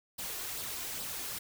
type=noise with flanger; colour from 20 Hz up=white; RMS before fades=-39 dBFS; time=0.18-1.39 s; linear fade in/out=10 ms; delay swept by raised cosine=0.22 to 2.92 ms; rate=2.4 Hz; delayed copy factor=+0.5; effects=none